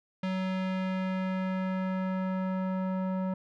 square tone with low-pass filter sweep, 187.5 Hz, F#3, 23 cents sharp, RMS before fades -31 dBFS, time 0.23-3.34 s, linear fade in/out 5 ms, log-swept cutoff 3200 to 1000 Hz, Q 1.1, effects none

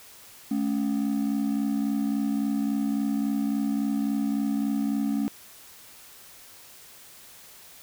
triangle ring-modulated tone, 246.9 Hz, B3, in tune, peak -18 dBFS, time 0.51-5.28 s, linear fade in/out 0 ms, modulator 31.8 Hz, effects tanh soft clip ceiling -14 dBFS + white hiss -49 dBFS RMS until 7.82 s

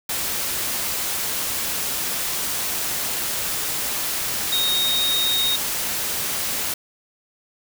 sine tone in noise, 3729 Hz, A#7, in tune, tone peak -19 dBFS, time 4.52-5.56 s, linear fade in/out 5 ms, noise white, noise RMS -25 dBFS, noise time 0.09-6.74 s, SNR +3 dB, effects none

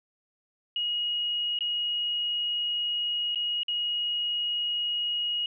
sine tone with dropouts, 2889 Hz, F#7, 42 cents flat, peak -26 dBFS, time 0.76-5.46 s, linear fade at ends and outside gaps 2 ms, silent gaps 1.589-1.607 / 3.348-3.357 / 3.633-3.682 s, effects none

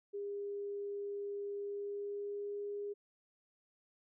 sine tone with pitch glide, 404.6 to 408.4 Hz, G#4 to G#4, -45 to -29 cents, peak -38 dBFS, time 0.13-2.94 s, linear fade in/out 20 ms, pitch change +16 cents, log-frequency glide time 1.59-2.61 s, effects none

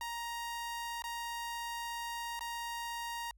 sawtooth tone with dropouts, 937 Hz, A#5, 9 cents sharp, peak -34 dBFS, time 0.01-3.31 s, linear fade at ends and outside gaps 1 ms, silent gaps 1.021-1.04 / 2.393-2.408 s, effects added 50 Hz sine -60 dBFS peak until 3.37 s

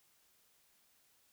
silence, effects white hiss -71 dBFS RMS until 1.32 s

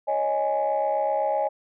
sine chord, C# suspended second, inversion none, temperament equal, 554.4 / 622.3 / 830.6 Hz, C#5 / D#5 / G#5, 0 / 0 / 0 cents, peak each -26 / -25 / -24 dBFS, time 0.07-1.49 s, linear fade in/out 20 ms, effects tanh soft clip ceiling -15 dBFS

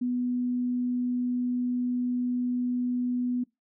sine tone, 247 Hz, B3, in tune, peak -25 dBFS, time 0.01-3.44 s, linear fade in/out 10 ms, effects noise-tail reverb RT60 0.2 s tail -23 dB re dry

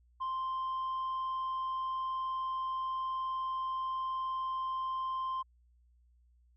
sine tone, 1046.5 Hz, C6, in tune, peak -30 dBFS, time 0.2-5.43 s, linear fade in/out 20 ms, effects tanh soft clip ceiling -32 dBFS + added 60 Hz sine -63 dBFS peak until 6.56 s

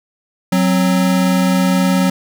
square tone pair together, 185 / 263.8 Hz, F#3 / C4, 0 / +14 cents, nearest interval tritone, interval 614 cents, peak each -13 / -19 dBFS, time 0.52-2.1 s, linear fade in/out 5 ms, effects none

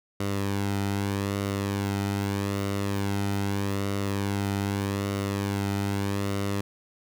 sawtooth tone with flanger, 99.7 Hz, G2, 30 cents sharp, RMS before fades -28 dBFS, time 0.2-6.61 s, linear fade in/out 5 ms, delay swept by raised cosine 1.2 to 1.8 ms, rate 0.81 Hz, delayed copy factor -0.5, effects none

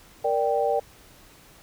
sine chord, G minor, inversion first, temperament equal, 466.2 / 587.3 / 784 Hz, Bb4 / D5 / G5, 0 / 0 / 0 cents, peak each -25 dBFS, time 0.24-0.8 s, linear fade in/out 10 ms, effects pink hiss -52 dBFS RMS until 1.62 s

